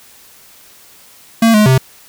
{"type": "tone with pitch steps", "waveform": "square", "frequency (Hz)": [227.4, 211.7, 130.8], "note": ["A#3", "G#3", "C3"], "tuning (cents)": [-43, 33, 0], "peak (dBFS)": -7, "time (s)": [1.42, 1.78], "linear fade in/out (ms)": 5, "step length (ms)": 120, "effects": ["white hiss -43 dBFS RMS until 2.08 s"]}